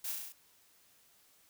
blue noise with echo, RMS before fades -39 dBFS, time 0.04-0.12 s, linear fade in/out 5 ms, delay 34 ms, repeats 6, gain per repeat -2 dB, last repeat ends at 0.324 s, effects white hiss -66 dBFS RMS until 1.49 s

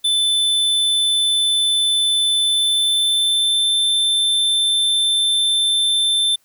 square tone with pitch glide, 3520 to 3551 Hz, A7 to A7, 0 to +15 cents, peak -15 dBFS, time 0.04-6.36 s, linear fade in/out 10 ms, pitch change +15 cents, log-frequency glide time 2.41-3.75 s, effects white hiss -60 dBFS RMS until 6.44 s

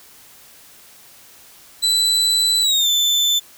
35% pulse tone with pitch glide, 3984 to 3529 Hz, B7 to A7, +14 to +4 cents, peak -13 dBFS, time 1.82-3.4 s, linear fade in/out 20 ms, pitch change -210 cents, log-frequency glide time 2.61-2.89 s, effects white hiss -46 dBFS RMS until 3.57 s

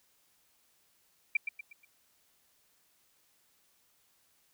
sine tone with echo, 2355 Hz, D7, 4 cents sharp, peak -23 dBFS, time 1.35-1.37 s, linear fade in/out 5 ms, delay 120 ms, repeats 4, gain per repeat -8 dB, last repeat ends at 1.85 s, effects white hiss -70 dBFS RMS until 4.53 s

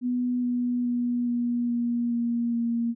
sine tone with pitch steps, 247 / 244.7 / 242.5 / 240.2 / 238 / 235.8 / 233.7 Hz, B3 / B3 / B3 / B3 / A#3 / A#3 / A#3, 0 / -16 / -31 / -48 / +36 / +20 / +5 cents, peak -23 dBFS, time 0.01-2.95 s, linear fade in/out 50 ms, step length 420 ms, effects none

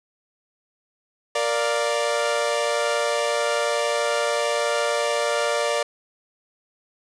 sawtooth chord, Bb major, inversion none, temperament equal, 466.2 / 587.3 / 698.5 Hz, Bb4 / D5 / F5, 0 / 0 / 0 cents, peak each -22 / -19 / -25 dBFS, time 1.35-5.83 s, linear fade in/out 5 ms, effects resampled to 22050 Hz + 9-bit

